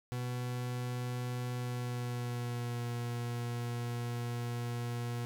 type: tone with pitch glide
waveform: 40% pulse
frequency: 123.6 to 119.74 Hz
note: B2 to A#2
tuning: +2 to +47 cents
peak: -34 dBFS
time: 0.12-5.25 s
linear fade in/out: 0 ms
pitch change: -55 cents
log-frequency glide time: 1.53-2.82 s
effects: none